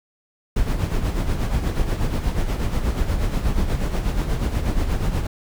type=noise with tremolo; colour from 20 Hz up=brown; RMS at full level=-19 dBFS; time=0.56-5.27 s; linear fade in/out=5 ms; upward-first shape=sine; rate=8.3 Hz; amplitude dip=55%; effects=none